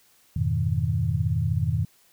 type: chord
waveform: sine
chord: F half-diminished seventh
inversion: none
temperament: equal with one note detuned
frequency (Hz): 87.31 / 103.83 / 122.69 / 155.56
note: F2 / Ab2 / Cb3 / Eb3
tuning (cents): 0 / 0 / -11 / 0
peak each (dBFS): -27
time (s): 0.36-1.85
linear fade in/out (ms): 5
effects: white hiss -60 dBFS RMS until 2.12 s